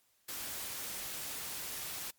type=noise; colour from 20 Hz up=white; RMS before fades=-41 dBFS; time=0.28-2.11 s; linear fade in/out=10 ms; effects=white hiss -72 dBFS RMS until 2.18 s + MP3 96 kbps